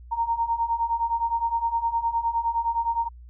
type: beating tone pair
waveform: sine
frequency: 920 / 929.7 Hz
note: A#5 / A#5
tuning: -23 / -5 cents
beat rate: 9.7 Hz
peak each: -27 / -24 dBFS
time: 0.11-3.09 s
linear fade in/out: 20 ms
effects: added 60 Hz sine -42 dBFS peak until 3.29 s